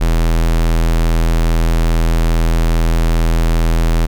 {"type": "tone", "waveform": "square", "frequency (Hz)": 41.2, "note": "E1", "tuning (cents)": 0, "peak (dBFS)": -11, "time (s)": [0, 4.07], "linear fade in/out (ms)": 20, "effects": []}